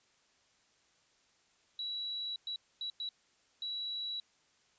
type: tone bursts at uneven times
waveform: sine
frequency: 3913 Hz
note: B7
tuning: 17 cents flat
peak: -36 dBFS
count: 5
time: 1.79-2.36 / 2.47-2.56 / 2.81-2.9 / 3-3.09 / 3.62-4.2 s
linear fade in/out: 2 ms
effects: white hiss -70 dBFS RMS until 4.78 s + resampled to 16000 Hz